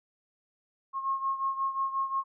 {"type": "beating tone pair", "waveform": "sine", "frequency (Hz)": [1079, 1084.6], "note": ["C#6", "C#6"], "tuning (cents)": [-47, -38], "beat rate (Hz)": 5.6, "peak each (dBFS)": [-29, -34], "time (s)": [0.93, 2.24], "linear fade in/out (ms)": 50, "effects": []}